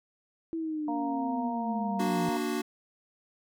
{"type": "linear sweep", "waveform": "sine", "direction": "down", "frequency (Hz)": [330.4, 167.4], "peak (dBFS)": -30, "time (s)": [0.53, 2.29], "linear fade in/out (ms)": 0}
{"type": "harmonic tone", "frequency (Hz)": 233.1, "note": "A#3", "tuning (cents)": 0, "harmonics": [1, 2, 3, 4], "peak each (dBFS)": [-40, -45, -35, -35], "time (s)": [0.88, 2.37], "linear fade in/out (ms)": 2}
{"type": "chord", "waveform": "square", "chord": "Bb augmented", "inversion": "none", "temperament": "equal", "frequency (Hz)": [233.1, 293.7, 370], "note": ["Bb3", "D4", "F#4"], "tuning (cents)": [0, 0, 0], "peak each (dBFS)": -34, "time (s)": [1.99, 2.62], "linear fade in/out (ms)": 10}
{"effects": []}